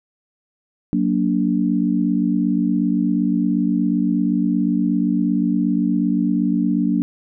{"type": "chord", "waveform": "sine", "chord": "Gb augmented", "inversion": "none", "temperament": "equal with one note detuned", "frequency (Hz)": [185, 233.1, 290.3], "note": ["Gb3", "Bb3", "D4"], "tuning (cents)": [0, 0, -20], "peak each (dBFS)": -20, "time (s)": [0.93, 7.02], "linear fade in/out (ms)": 0, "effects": []}